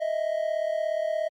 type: tone pair together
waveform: triangle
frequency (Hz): 623 / 660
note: D#5 / E5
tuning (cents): +2 / +2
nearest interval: minor second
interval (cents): 100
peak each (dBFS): -25 / -27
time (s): 0-1.29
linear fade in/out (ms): 20
effects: Opus 48 kbps